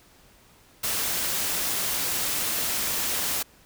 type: noise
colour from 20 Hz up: white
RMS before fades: -27 dBFS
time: 0.83-3.43 s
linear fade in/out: 10 ms
effects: pink hiss -56 dBFS RMS until 3.65 s